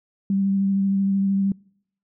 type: tone with vibrato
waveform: sine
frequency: 195.8 Hz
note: G3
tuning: 2 cents flat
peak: -18 dBFS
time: 0.3-1.52 s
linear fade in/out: 2 ms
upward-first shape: sine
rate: 13 Hz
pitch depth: 16 cents each way
effects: noise-tail reverb RT60 0.7 s tail -26 dB re dry